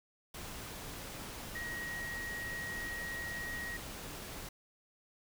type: tone in noise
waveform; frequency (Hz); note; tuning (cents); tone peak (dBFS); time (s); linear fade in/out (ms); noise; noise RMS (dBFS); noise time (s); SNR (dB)
sine; 1893; A#6; +26; -39; 1.55-3.77; 5; pink; -45; 0.34-4.49; +3
effects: none